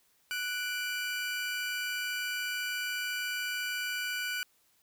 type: tone pair together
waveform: 30% pulse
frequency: 1480 / 2346 Hz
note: F#6 / D7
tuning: 0 / -2 cents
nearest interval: minor sixth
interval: 798 cents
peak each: -31 / -35 dBFS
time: 0.31-4.43 s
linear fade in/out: 0 ms
effects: white hiss -69 dBFS RMS until 4.82 s